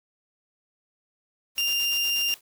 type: noise with tremolo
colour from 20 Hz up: white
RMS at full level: -40 dBFS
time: 1.55-2.41 s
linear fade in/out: 50 ms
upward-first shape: square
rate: 8.2 Hz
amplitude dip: 65%
type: tone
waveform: 30% pulse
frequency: 2794 Hz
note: F7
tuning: in tune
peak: -20 dBFS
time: 1.58-2.34 s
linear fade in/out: 0 ms
effects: none